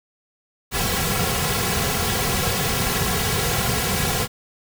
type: noise with comb filter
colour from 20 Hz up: pink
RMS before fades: -22 dBFS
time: 0.71-4.28 s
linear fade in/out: 50 ms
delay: 3.3 ms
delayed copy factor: -1
effects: none